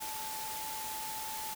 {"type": "tone in noise", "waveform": "sine", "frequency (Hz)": 872, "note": "A5", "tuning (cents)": -16, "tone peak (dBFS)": -41, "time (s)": [0, 1.55], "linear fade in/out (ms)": 20, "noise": "white", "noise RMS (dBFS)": -41, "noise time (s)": [0, 1.55], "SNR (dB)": -3, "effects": []}